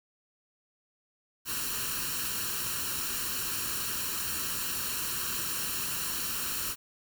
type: noise with comb filter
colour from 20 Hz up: white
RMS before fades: -33 dBFS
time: 1.45-6.76 s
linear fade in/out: 50 ms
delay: 0.71 ms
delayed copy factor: +0.7
effects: none